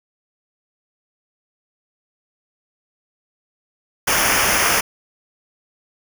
pink noise with comb filter, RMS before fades -17 dBFS, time 4.07-4.81 s, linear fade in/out 10 ms, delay 0.25 ms, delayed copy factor -0.8, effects none

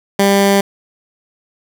15% pulse tone, 198.5 Hz, G3, 22 cents sharp, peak -3 dBFS, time 0.19-0.61 s, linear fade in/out 5 ms, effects none

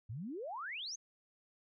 sine exponential sweep, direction up, 98 to 6570 Hz, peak -40 dBFS, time 0.09-0.96 s, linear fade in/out 10 ms, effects none

